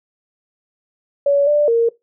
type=tone with pitch steps; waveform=sine; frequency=566 / 590 / 463.2 Hz; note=C#5 / D5 / A#4; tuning=+36 / +8 / -11 cents; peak=-11 dBFS; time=1.26-1.89 s; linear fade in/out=5 ms; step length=210 ms; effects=noise-tail reverb RT60 0.2 s tail -21 dB re dry